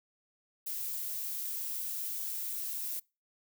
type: noise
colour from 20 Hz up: violet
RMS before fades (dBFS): -37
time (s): 0.66-3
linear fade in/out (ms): 10
effects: noise-tail reverb RT60 0.3 s tail -26 dB re dry